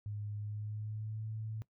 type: tone with pitch glide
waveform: sine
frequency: 104.1 to 109.59 Hz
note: G#2 to A2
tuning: +5 to -6 cents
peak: -38 dBFS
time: 0.06-1.62 s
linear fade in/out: 0 ms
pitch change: +89 cents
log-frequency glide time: 0.37-1.28 s
effects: noise-tail reverb RT60 0.1 s tail -19 dB re dry